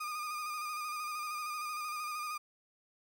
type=tone with vibrato; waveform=35% pulse; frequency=1221 Hz; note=D#6; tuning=33 cents flat; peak=-35 dBFS; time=0-2.38 s; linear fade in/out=10 ms; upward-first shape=square; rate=13 Hz; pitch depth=28 cents each way; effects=none